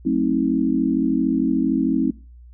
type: chord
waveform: sine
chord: F# diminished seventh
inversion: none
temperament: just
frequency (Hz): 185 / 222 / 266.4 / 319.7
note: F#3 / A3 / C4 / Eb4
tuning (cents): 0 / +16 / +31 / +47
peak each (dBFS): -26 / -24 / -20 / -22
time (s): 0.05-2.11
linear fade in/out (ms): 10
effects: noise-tail reverb RT60 0.4 s tail -25 dB re dry + added 60 Hz sine -41 dBFS peak until 2.53 s